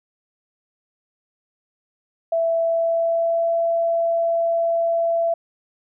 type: tone with pitch glide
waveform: sine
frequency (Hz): 663 to 670.7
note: E5 to E5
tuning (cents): +10 to +30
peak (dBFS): -17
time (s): 2.32-5.34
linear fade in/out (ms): 5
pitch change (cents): +20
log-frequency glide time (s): 2.58-3.54
effects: none